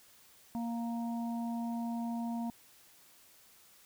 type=harmonic tone; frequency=233.1 Hz; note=A#3; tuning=in tune; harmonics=1 / 3 / 4; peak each=-34 / -44 / -46 dBFS; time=0.55-2.5 s; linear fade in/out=0 ms; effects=white hiss -61 dBFS RMS until 3.85 s